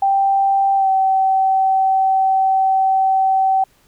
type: tone with pitch glide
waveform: sine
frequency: 784 to 767 Hz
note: G5 to G5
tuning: 0 to -38 cents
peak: -12 dBFS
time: 0.02-3.64 s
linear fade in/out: 5 ms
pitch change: -38 cents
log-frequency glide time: 0.76-0.89 s
effects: pink hiss -56 dBFS RMS until 3.87 s